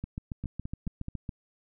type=two click trains; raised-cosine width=5 ms; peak=-23 / -22 dBFS; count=4 / 10; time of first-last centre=0.44-1.084 / 0.04-1.292 s; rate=4.66 / 7.19 Hz; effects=none